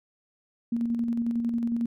sine tone with tremolo, 234 Hz, A#3, 7 cents sharp, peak -23 dBFS, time 0.72-1.86 s, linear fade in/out 5 ms, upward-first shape square, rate 11 Hz, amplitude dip 35%, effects none

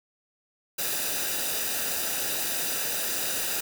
white noise with comb filter, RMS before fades -29 dBFS, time 0.78-3.61 s, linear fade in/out 10 ms, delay 0.92 ms, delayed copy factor -0.6, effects none

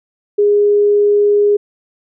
sine tone, 411.7 Hz, G#4, 15 cents flat, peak -8 dBFS, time 0.38-1.57 s, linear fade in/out 10 ms, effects none

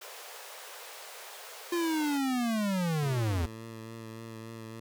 pink high-pass noise, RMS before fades -46 dBFS, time 0.01-2.18 s, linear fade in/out 10 ms, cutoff 440 Hz, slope 48 dB/octave
square linear sweep, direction down, 350 to 77.78 Hz, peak -28 dBFS, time 1.72-3.46 s, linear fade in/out 5 ms
15% pulse tone with vibrato, 112.8 Hz, A2, 44 cents sharp, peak -35 dBFS, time 3.02-4.8 s, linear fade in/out 5 ms, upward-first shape triangle, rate 3.5 Hz, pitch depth 28 cents each way
effects none

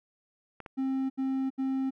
clicks, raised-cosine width 0.5 ms, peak -27 dBFS, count 2, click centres 0.603 / 0.662 s
triangle tone bursts, 265.8 Hz, C4, 27 cents sharp, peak -25 dBFS, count 3, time 0.77-1.908 s, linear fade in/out 20 ms, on 330 ms, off 74 ms
effects none

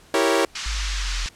sawtooth chord, E diminished seventh, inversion none, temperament equal, 329.6 / 392 / 466.2 / 554.4 Hz, E4 / G4 / Bb4 / Db5, 0 / 0 / 0 / 0 cents, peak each -19 dBFS, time 0.14-0.45 s, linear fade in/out 2 ms
white band-pass noise, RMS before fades -31 dBFS, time 0.55-1.29 s, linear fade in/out 5 ms, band 1100 to 6200 Hz, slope 24 dB/octave
sine exponential sweep, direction down, 54 to 41.2 Hz, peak -24 dBFS, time 0.66-1.26 s, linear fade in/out 0 ms
effects pink hiss -51 dBFS RMS until 1.35 s + low-pass 10000 Hz 12 dB/octave

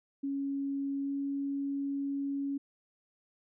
sine tone with pitch glide, 277.2 to 278.8 Hz, C#4 to C#4, 0 to +10 cents, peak -31 dBFS, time 0.23-2.58 s, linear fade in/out 10 ms, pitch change +10 cents, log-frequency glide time 1.02-1.1 s, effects none

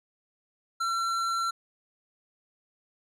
triangle tone with hard clipping, 1355 Hz, E6, 47 cents sharp, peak -28 dBFS, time 0.8-1.51 s, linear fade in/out 10 ms, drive 15 dB, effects none

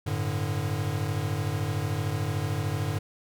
square chord, G suspended second, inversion none, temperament equal with one note detuned, 96.59 / 110 / 146.83 Hz, G2 / A2 / D3, -25 / 0 / 0 cents, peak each -32 dBFS, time 0.06-2.99 s, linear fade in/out 10 ms, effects none

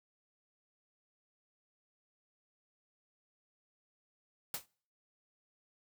white noise with exponential decay, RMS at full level -34 dBFS, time 4.54-4.66 s, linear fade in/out 2 ms, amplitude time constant 26 ms, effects noise-tail reverb RT60 0.5 s tail -26 dB re dry

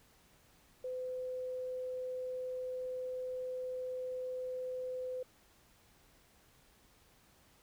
sine tone, 508 Hz, B4, 49 cents sharp, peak -37 dBFS, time 0.84-5.23 s, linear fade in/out 5 ms, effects pink hiss -66 dBFS RMS until 7.62 s

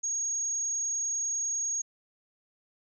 sine tone, 6590 Hz, G#8, 14 cents flat, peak -28 dBFS, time 0.03-1.82 s, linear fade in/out 10 ms, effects none

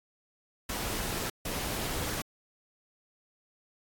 pink noise bursts at uneven times, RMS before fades -34 dBFS, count 2, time 0.69-1.3 / 1.45-2.22 s, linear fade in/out 5 ms, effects AAC 64 kbps

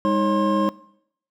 triangle tone cluster, 202.5 / 314.1 / 545 / 1061 Hz, G#3 / D#4 / C#5 / C6, -43 / +16 / -29 / +24 cents, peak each -21 dBFS, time 0.05-0.69 s, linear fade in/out 0 ms, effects noise-tail reverb RT60 0.7 s tail -20 dB re dry

